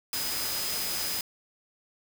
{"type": "tone in noise", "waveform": "sine", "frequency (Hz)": 5010, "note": "D#8", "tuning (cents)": 11, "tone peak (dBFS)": -35, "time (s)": [0.13, 1.21], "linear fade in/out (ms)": 2, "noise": "white", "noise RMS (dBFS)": -32, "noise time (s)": [0.13, 1.21], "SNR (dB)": -6, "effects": []}